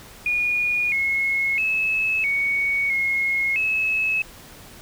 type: tone with pitch steps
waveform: sine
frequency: 2444 / 2173 / 2594 / 2231 / 2161 / 2587 Hz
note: D#7 / C#7 / E7 / C#7 / C#7 / E7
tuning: -32 / -35 / -28 / +11 / -45 / -33 cents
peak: -19 dBFS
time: 0.26-4.22 s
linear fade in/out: 2 ms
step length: 660 ms
effects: pink hiss -44 dBFS RMS until 4.81 s